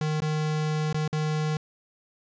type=tone with dropouts; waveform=square; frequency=153.9 Hz; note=D#3; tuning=19 cents flat; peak=-25 dBFS; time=0.01-1.57 s; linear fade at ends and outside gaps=2 ms; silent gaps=0.204-0.22 / 0.928-0.944 / 1.078-1.128 s; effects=resampled to 16000 Hz + 9-bit